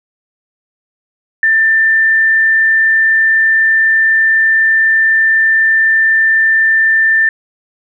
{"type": "tone", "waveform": "sine", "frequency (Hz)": 1784, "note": "A6", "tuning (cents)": 23, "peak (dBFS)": -7, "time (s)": [1.43, 7.29], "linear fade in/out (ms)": 2, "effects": []}